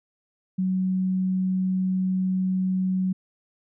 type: tone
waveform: sine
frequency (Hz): 186.6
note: F#3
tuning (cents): +15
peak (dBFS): -21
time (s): 0.58-3.13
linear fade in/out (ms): 10
effects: none